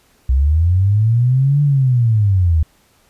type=linear two-way sweep; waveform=sine; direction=up then down; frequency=61.74 to 146.83 to 75.8 Hz; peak=-10 dBFS; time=0.29-2.63 s; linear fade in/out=5 ms; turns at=1.62 s; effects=pink hiss -55 dBFS RMS until 3.09 s + resampled to 32000 Hz